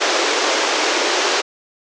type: band-pass noise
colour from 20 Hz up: pink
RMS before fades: -18 dBFS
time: 0-1.42 s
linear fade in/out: 20 ms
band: 320 to 6800 Hz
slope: 48 dB/octave
effects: none